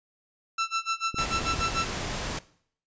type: tone with tremolo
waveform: sawtooth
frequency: 1336 Hz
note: E6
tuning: 23 cents sharp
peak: -20 dBFS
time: 0.58-1.85 s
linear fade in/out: 5 ms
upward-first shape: sine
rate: 6.8 Hz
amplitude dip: 100%
type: clicks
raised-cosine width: 3 ms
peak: -22 dBFS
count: 4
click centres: 1.144 / 1.441 / 1.536 / 1.594 s
type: noise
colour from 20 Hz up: pink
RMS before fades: -32 dBFS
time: 1.18-2.39 s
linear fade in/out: 5 ms
effects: noise-tail reverb RT60 0.6 s tail -19 dB re dry + resampled to 16000 Hz